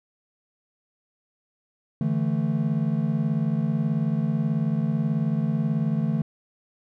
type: chord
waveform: triangle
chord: D suspended second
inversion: none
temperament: just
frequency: 146.83 / 165.19 / 220.2 Hz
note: D3 / E3 / A3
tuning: 0 / +4 / +2 cents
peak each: -24 / -24 / -24 dBFS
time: 2.01-6.22 s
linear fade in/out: 2 ms
effects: none